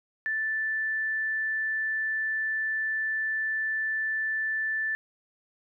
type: tone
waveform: sine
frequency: 1760 Hz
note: A6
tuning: in tune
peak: -26 dBFS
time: 0.26-4.95 s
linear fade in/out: 0 ms
effects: none